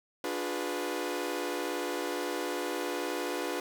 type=chord; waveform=sawtooth; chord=D diminished seventh; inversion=none; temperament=equal with one note detuned; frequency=293.7 / 355.9 / 415.3 / 493.9 Hz; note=D4 / F4 / Ab4 / Cb5; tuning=0 / +33 / 0 / 0 cents; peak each=-34 / -32 / -36 / -33 dBFS; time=0.24-3.6 s; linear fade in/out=2 ms; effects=none